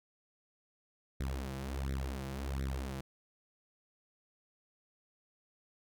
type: tone with flanger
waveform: sawtooth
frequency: 67 Hz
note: C2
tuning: 42 cents sharp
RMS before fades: -38 dBFS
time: 1.2-3.01 s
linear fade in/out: 5 ms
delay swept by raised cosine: 0.51 to 6.01 ms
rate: 1.4 Hz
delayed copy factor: +0.95
effects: none